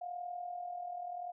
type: tone with amplitude modulation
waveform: sine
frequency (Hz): 710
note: F5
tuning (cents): +28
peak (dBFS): -36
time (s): 0.01-1.32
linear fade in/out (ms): 10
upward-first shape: sine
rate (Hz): 40.6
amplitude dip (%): 60
effects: none